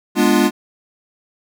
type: chord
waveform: square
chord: G# diminished seventh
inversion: none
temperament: equal with one note detuned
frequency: 207.7 / 245.7 / 293.7 / 349.2 Hz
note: G#3 / B3 / D4 / F4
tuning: 0 / -9 / 0 / 0 cents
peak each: -18 dBFS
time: 0.15-0.51 s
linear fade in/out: 50 ms
effects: none